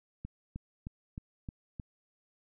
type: click train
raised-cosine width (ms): 5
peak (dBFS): -27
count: 6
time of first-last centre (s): 0.25-1.798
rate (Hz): 3.23
effects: none